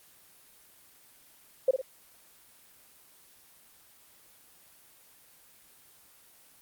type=tone with echo; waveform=sine; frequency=523.3 Hz; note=C5; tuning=in tune; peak=-18 dBFS; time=1.68-1.71 s; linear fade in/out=5 ms; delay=53 ms; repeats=2; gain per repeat=-7 dB; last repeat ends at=1.816 s; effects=white hiss -58 dBFS RMS until 6.61 s + Opus 24 kbps